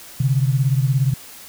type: beating tone pair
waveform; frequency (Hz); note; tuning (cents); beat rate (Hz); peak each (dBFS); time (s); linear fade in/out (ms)
sine; 130 / 147; C3 / D3; -11 / +2; 17; -16 / -20; 0.2-1.14; 5
effects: white hiss -40 dBFS RMS until 1.48 s